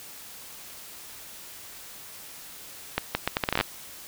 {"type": "accelerating click train", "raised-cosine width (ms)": 0.3, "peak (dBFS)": -7, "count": 12, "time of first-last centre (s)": [2.98, 3.61], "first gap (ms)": 170, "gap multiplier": 0.74, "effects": ["white hiss -44 dBFS RMS until 4.07 s"]}